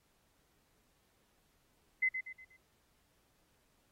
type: tone with echo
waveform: sine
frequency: 2045 Hz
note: C7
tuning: 40 cents flat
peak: -27 dBFS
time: 2.02-2.09 s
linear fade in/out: 10 ms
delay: 120 ms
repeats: 4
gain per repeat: -8 dB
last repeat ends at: 2.57 s
effects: pink hiss -74 dBFS RMS until 3.91 s + AAC 48 kbps